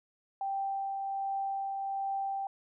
sine tone with tremolo, 784 Hz, G5, in tune, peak -30 dBFS, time 0.41-2.47 s, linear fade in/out 2 ms, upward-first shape triangle, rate 1.3 Hz, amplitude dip 30%, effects none

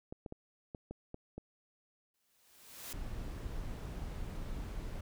clicks, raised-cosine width 2 ms, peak -30 dBFS, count 7, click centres 0.125 / 0.262 / 0.324 / 0.748 / 0.91 / 1.144 / 1.38 s
white noise with exponential growth, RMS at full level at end -43 dBFS, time 2.14-2.93 s, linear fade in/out 2 ms, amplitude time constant 170 ms
brown noise, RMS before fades -41 dBFS, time 2.93-5.01 s, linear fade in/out 5 ms
effects none

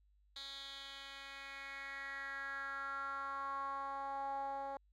10% pulse tone with band-pass filter sweep, 275 Hz, C#4, 14 cents flat, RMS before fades -44 dBFS, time 0.36-4.77 s, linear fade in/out 2 ms, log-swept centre 3800 to 700 Hz, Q 4.8, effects added 50 Hz sine -68 dBFS peak until 4.92 s

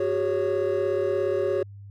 triangle chord, F# suspended second, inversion none, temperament equal with one note detuned, 370 / 407 / 554.4 Hz, F#4 / G#4 / C#5, 0 / -35 / 0 cents, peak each -24 dBFS, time 0-1.63 s, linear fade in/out 5 ms, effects tanh soft clip ceiling -14 dBFS + added 100 Hz sine -40 dBFS peak until 1.9 s

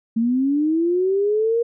sine linear sweep, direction up, 221.8 to 473.4 Hz, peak -16 dBFS, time 0.16-1.63 s, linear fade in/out 10 ms, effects none

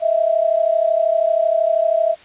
sine tone pair together, 635.2 / 668 Hz, D#5 / E5, +36 / +23 cents, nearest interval minor second, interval 87 cents, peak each -17 / -16 dBFS, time 0-2.16 s, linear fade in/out 50 ms, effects white hiss -46 dBFS RMS until 2.24 s + resampled to 8000 Hz

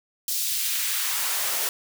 white noise with high-pass filter sweep, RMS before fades -26 dBFS, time 0.28-1.69 s, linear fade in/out 2 ms, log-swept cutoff 4900 to 420 Hz, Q 0.95, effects none

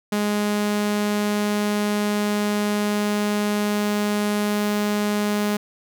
sawtooth tone, 207.7 Hz, G#3, in tune, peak -16 dBFS, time 0.12-5.57 s, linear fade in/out 5 ms, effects none

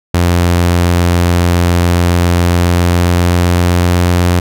sawtooth tone with pitch glide, 87.2 to 88.21 Hz, F2 to F2, -2 to +18 cents, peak -4 dBFS, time 0.14-4.4 s, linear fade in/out 5 ms, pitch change +20 cents, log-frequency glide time 2.43-4.06 s, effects none

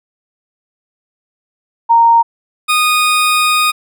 sine / 20% pulse tone pair in turn, 927 / 1237.4 Hz, A#5 / D#6, -10 / -10 cents, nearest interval perfect fourth, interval 500 cents, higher second, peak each -5 dBFS, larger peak neither, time 1.89-2.23 / 2.68-3.72 s, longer second, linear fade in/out 20 ms, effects none

